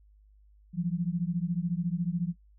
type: beating tone pair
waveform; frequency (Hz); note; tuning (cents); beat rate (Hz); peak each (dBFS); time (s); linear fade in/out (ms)
sine; 167.4 / 181.4; E3 / F#3; +27 / -34; 14; -30; 0.73-2.34; 50
effects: noise-tail reverb RT60 0.1 s tail -19 dB re dry + added 51 Hz sine -56 dBFS peak until 2.58 s